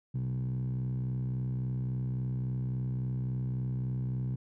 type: tone with band-pass filter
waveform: 10% pulse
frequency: 63.6 Hz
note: C2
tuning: 48 cents flat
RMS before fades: -33 dBFS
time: 0.14-4.36 s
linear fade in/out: 10 ms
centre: 140 Hz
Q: 8.4
effects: none